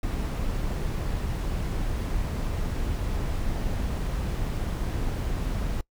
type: noise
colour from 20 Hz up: brown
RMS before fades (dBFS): -28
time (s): 0.03-5.81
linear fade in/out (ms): 2
effects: noise-tail reverb RT60 0.1 s tail -23 dB re dry